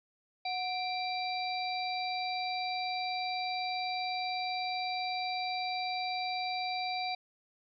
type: harmonic tone with a mistuned harmonic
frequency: 784 Hz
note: G5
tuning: in tune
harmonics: 1 / 3 / 5 / 6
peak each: -34 / -39 / -41 / -42 dBFS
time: 0.45-7.15 s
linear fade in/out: 5 ms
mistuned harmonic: 1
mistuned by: -110 cents
effects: none